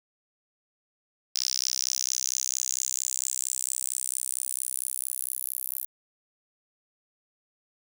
sawtooth tone with high-pass filter sweep, 64.4 Hz, C2, 27 cents flat, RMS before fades -31 dBFS, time 1.35-5.86 s, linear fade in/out 5 ms, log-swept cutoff 5200 to 12000 Hz, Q 5.4, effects none

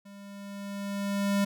square tone with level ramp, 200 Hz, G3, 35 cents sharp, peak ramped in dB -47 to -23 dBFS, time 0.05-1.45 s, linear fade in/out 10 ms, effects none

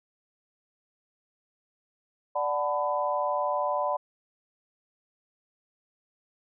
sine chord, B minor seventh, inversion first, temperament equal with one note detuned, 587.3 / 740 / 880 / 999.8 Hz, D5 / F#5 / A5 / B5, 0 / 0 / 0 / +21 cents, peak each -29 / -32 / -34 / -29 dBFS, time 2.35-3.97 s, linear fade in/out 10 ms, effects none

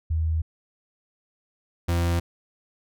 sine / 40% pulse tone pair in turn, 80 / 85.67 Hz, D#2 / F2, +49 / -33 cents, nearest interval minor second, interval 118 cents, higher second, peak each -21 / -20 dBFS, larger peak second, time 0.1-0.42 / 1.88-2.2 s, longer neither, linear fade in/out 10 ms, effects none

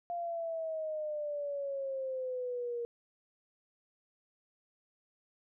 sine exponential sweep, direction down, 698.5 to 470 Hz, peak -34 dBFS, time 0.1-2.85 s, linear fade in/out 0 ms, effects none

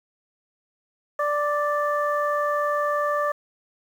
harmonic tone, 587.3 Hz, D5, in tune, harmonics 1 / 2 / 3, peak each -24 / -24 / -31 dBFS, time 1.19-3.32 s, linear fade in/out 5 ms, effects 8-bit

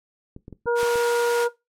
clicks, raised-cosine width 3 ms, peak -26 dBFS, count 6, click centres 0.364 / 0.481 / 0.527 / 0.658 / 0.831 / 0.957 s
harmonic tone, 475 Hz, A#4, 33 cents sharp, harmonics 1 / 2 / 3, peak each -20 / -26 / -28 dBFS, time 0.66-1.49 s, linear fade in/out 20 ms
pink high-pass noise, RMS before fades -33 dBFS, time 0.75-1.48 s, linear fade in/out 50 ms, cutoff 860 Hz, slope 12 dB/octave
effects noise-tail reverb RT60 0.2 s tail -18 dB re dry + low-pass 12000 Hz 12 dB/octave

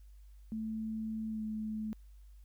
sine tone with pitch glide, 220 to 216.5 Hz, A3 to A3, 0 to -28 cents, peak -35 dBFS, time 0.52-1.93 s, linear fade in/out 0 ms, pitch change -28 cents, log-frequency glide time 1.29-1.42 s, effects added 50 Hz sine -52 dBFS peak until 2.44 s + white hiss -75 dBFS RMS until 2.44 s

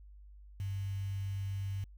sine tone with quantisation, 98 Hz, G2, in tune, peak -34 dBFS, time 0.6-1.84 s, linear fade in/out 0 ms, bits 9, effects added 50 Hz sine -51 dBFS peak until 1.97 s

